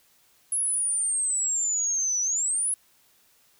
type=exponential two-way sweep; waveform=sine; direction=down then up; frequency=10720 to 5860 to 10720 Hz; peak=-23 dBFS; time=0.52-2.74 s; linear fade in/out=2 ms; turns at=2.21 s; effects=white hiss -62 dBFS RMS until 3.59 s